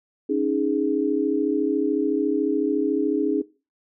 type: chord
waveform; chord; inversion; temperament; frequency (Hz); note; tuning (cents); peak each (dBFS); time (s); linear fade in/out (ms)
sine; C# suspended second; none; equal; 277.2 / 311.1 / 415.3; C#4 / D#4 / G#4; 0 / 0 / 0; -24; 0.29-3.42; 10
effects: noise-tail reverb RT60 0.3 s tail -18 dB re dry